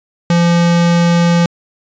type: tone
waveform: square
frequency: 171.5 Hz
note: F3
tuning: 31 cents flat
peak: -9 dBFS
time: 0.3-1.46 s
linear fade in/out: 2 ms
effects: resampled to 16000 Hz